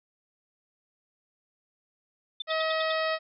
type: tone bursts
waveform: sine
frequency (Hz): 3544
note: A7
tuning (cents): +12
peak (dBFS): -30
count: 6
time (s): 2.4-2.921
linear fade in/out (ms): 5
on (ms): 21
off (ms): 79
type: harmonic tone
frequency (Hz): 637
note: D#5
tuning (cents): +41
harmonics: 1 / 2 / 3 / 4 / 5 / 6 / 7 / 8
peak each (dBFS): -28 / -32 / -33 / -38 / -41 / -40 / -42 / -43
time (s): 2.47-3.19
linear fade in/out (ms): 50
effects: none